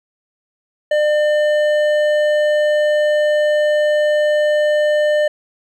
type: tone with hard clipping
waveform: sine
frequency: 600 Hz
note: D5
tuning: 37 cents sharp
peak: -14 dBFS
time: 0.91-5.28 s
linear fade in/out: 5 ms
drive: 9 dB
effects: none